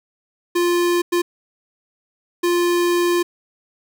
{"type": "tone bursts at uneven times", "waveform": "square", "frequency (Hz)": 349.2, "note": "F4", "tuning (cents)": 0, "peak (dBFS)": -16, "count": 3, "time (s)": [[0.55, 1.02], [1.12, 1.22], [2.43, 3.23]], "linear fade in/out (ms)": 10, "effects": ["9-bit"]}